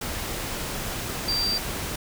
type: tone in noise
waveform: sine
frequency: 4699 Hz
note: D8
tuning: in tune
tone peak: -23 dBFS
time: 1.28-1.58 s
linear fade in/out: 5 ms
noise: pink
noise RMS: -31 dBFS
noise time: 0.01-1.96 s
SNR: +5 dB
effects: none